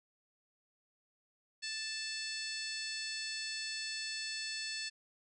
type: harmonic tone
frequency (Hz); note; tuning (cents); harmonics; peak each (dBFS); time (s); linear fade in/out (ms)
880; A5; 0; 2 / 3 / 4 / 5 / 6 / 7 / 8 / 9 / 10; -45 / -45 / -49 / -42 / -46 / -54 / -54 / -49 / -59; 1.62-4.9; 20
effects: none